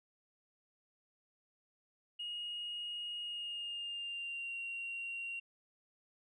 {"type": "tone with pitch glide", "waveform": "sine", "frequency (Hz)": [2873, 2756], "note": ["F7", "F7"], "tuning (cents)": [48, -24], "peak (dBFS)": -38, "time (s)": [2.19, 5.4], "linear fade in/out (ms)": 10, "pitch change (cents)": -72, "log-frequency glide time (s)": [3.22, 4.56], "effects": ["tanh soft clip ceiling -35 dBFS"]}